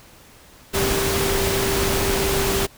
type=tone in noise; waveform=sine; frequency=392 Hz; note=G4; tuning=in tune; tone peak=-23 dBFS; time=0.73-2.67 s; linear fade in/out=20 ms; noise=pink; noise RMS=-22 dBFS; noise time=0.73-2.67 s; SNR=-4 dB; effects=pink hiss -48 dBFS RMS until 2.77 s